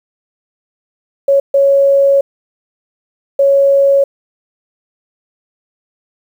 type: tone bursts at uneven times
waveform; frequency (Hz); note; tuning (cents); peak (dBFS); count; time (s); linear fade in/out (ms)
sine; 554.4; C#5; 0; -6; 3; 1.28-1.4 / 1.54-2.21 / 3.39-4.04; 5
effects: 7-bit